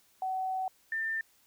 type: tone pair in turn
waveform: sine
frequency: 754 / 1793.3 Hz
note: F#5 / A6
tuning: +32 / +32 cents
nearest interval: octave + minor third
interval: 1500 cents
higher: second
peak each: -30 / -30 dBFS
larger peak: neither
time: 0.22-0.68 / 0.92-1.21 s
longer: first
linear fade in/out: 2 ms
effects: white hiss -66 dBFS RMS until 1.46 s